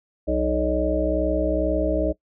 harmonic tone with a mistuned harmonic, 62.2 Hz, B1, 13 cents sharp, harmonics 1 / 3 / 5 / 7 / 9 / 10, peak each -26 / -33 / -25 / -30 / -26 / -25 dBFS, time 0.27-2.13 s, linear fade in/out 20 ms, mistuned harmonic 7, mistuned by -31 cents, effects noise-tail reverb RT60 0.1 s tail -20 dB re dry

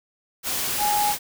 sine tone in noise, 830.6 Hz, G#5, in tune, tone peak -20 dBFS, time 0.78-1.15 s, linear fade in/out 50 ms, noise white, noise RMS -26 dBFS, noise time 0.43-1.19 s, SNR +3 dB, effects none

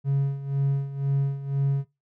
triangle tone with tremolo, 138.59 Hz, C#3, in tune, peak -16 dBFS, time 0.04-1.85 s, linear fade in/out 50 ms, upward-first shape sine, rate 2 Hz, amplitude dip 80%, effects noise-tail reverb RT60 0.2 s tail -19 dB re dry + tanh soft clip ceiling -15 dBFS

